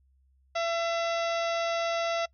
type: harmonic tone with a mistuned harmonic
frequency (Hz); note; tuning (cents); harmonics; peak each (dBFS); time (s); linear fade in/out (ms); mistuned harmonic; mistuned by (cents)
673; E5; +36; 1 / 2 / 3 / 4 / 5 / 6 / 7 / 8 / 9; -28 / -34 / -38 / -40 / -42 / -44 / -45 / -46 / -47; 0.55-2.26; 10; 6; -80
effects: noise-tail reverb RT60 0.1 s tail -23 dB re dry + added 66 Hz sine -62 dBFS peak until 2.33 s

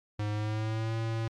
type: tone with pitch glide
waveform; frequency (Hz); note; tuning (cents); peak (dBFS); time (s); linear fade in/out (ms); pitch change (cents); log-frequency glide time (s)
square; 104.9 to 113.08; G#2 to A2; +18 to +48; -30; 0.19-1.28; 5; +130; 0.3-0.94
effects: low-pass 5000 Hz 12 dB/octave + MP3 96 kbps

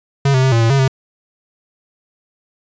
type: tone with pitch steps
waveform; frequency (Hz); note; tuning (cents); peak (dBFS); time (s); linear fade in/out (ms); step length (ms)
square; 138.6 / 130.3 / 132.2 / 115.4 / 114.3 / 137.4 / 132.6; C#3 / C3 / C3 / A#2 / A#2 / C#3 / C3; 0 / -7 / +18 / -17 / -34 / -15 / +23; -11; 0.25-0.88; 5; 90
effects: resampled to 16000 Hz

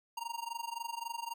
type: tone with amplitude modulation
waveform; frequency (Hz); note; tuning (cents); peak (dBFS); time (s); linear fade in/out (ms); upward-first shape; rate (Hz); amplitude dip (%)
square; 932.3; A#5; 0; -35; 0.17-1.34; 5; sine; 23.7; 90
effects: none

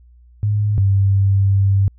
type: tone pair in turn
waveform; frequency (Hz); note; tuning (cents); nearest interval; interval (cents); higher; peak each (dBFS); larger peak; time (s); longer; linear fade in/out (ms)
sine; 104.3 / 98.18; G#2 / G2; +8 / +3; minor second; 105; first; -14 / -11; second; 0.43-0.78 / 0.78-1.88; second; 0
effects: added 60 Hz sine -44 dBFS peak until 1.98 s

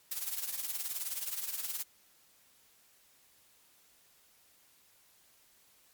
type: noise with tremolo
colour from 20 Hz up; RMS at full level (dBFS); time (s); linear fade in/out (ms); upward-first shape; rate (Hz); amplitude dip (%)
blue; -34; 0.11-1.83; 5; triangle; 19; 75
effects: white hiss -65 dBFS RMS until 5.93 s + MP3 96 kbps

